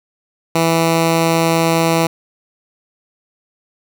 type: tone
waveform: 10% pulse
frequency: 164.81 Hz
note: E3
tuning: in tune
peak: -4 dBFS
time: 0.55-2.07 s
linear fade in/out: 5 ms
effects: none